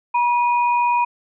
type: tone pair together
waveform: sine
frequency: 964 / 2471 Hz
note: B5 / D#7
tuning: -42 / -13 cents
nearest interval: octave + major third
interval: 1629 cents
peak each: -15 / -26 dBFS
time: 0.14-1.05 s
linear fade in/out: 10 ms
effects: none